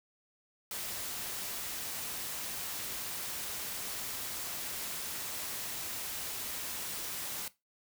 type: noise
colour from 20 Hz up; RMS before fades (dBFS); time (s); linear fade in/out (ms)
white; -39; 0.71-7.48; 2
effects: noise-tail reverb RT60 0.2 s tail -17 dB re dry